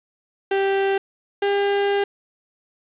35% pulse tone pair in turn, 391.4 / 401.7 Hz, G4 / G4, -3 / +42 cents, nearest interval unison, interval 45 cents, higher second, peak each -16 / -16 dBFS, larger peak neither, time 0.51-0.98 / 1.42-2.04 s, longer second, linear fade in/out 5 ms, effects resampled to 8000 Hz + 7-bit

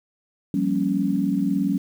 sine chord, G half-diminished seventh, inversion third, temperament equal, 174.61 / 196 / 233.1 / 277.2 Hz, F3 / G3 / Bb3 / Db4, 0 / 0 / 0 / 0 cents, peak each -28 / -23 / -29 / -23 dBFS, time 0.54-1.78 s, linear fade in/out 2 ms, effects 8-bit

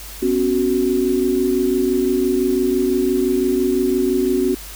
sine chord, B suspended second, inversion none, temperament equal with one note detuned, 251.3 / 277.2 / 370 Hz, B3 / C#4 / F#4, +30 / 0 / 0 cents, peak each -21 / -21 / -17 dBFS, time 0.22-4.55 s, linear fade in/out 10 ms, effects added 50 Hz sine -36 dBFS peak until 4.75 s + white hiss -36 dBFS RMS until 4.75 s

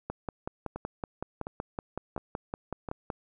two click trains, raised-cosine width 1 ms, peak -19 / -22 dBFS, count 17 / 4, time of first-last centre 0.1-3.102 / 0.76-2.888 s, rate 5.33 / 1.41 Hz, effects none

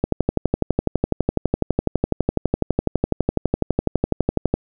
click train, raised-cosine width 2 ms, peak -3 dBFS, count 55, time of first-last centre 0.04-4.54 s, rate 12 Hz, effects none

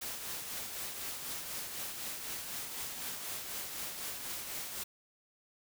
white noise with tremolo, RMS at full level -39 dBFS, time 0.01-4.84 s, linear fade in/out 10 ms, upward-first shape triangle, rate 4 Hz, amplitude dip 45%, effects none

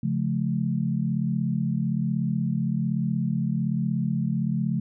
sine chord, Db augmented, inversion none, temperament equal with one note detuned, 138.59 / 174.61 / 215.8 Hz, Db3 / F3 / A3, 0 / 0 / -33 cents, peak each -27 dBFS, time 0.03-4.8 s, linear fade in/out 5 ms, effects none

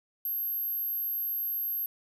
sine tone, 12544 Hz, G9, in tune, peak -29 dBFS, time 0.25-1.86 s, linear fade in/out 2 ms, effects none

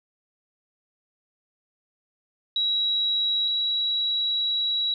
sine tone pair in turn, 3875 / 3890 Hz, B7 / B7, -34 / -27 cents, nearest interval unison, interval 7 cents, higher second, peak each -21 / -22 dBFS, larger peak first, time 2.56-3.48 / 3.48-4.94 s, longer second, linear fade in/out 2 ms, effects none

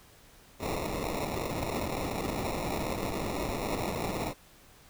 violet noise with sample-and-hold, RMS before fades -33 dBFS, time 0.59-4.34 s, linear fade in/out 50 ms, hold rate 1575 Hz, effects pink hiss -57 dBFS RMS until 4.89 s

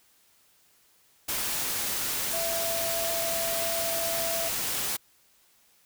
sine tone in noise, 668 Hz, E5, 23 cents sharp, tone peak -31 dBFS, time 2.33-4.49 s, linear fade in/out 10 ms, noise white, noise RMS -30 dBFS, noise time 1.28-4.97 s, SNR -4 dB, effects white hiss -63 dBFS RMS until 5.85 s

